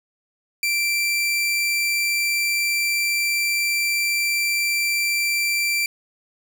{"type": "tone", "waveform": "sawtooth", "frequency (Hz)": 2349, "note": "D7", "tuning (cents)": 0, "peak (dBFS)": -16, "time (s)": [0.63, 5.86], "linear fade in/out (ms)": 2, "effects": []}